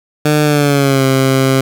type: tone with pitch glide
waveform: 15% pulse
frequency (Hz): 150.5 to 133.31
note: D3 to C3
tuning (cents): +43 to +33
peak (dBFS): -3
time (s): 0.25-1.61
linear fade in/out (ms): 5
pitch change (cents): -210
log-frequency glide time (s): 0.43-1.05
effects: none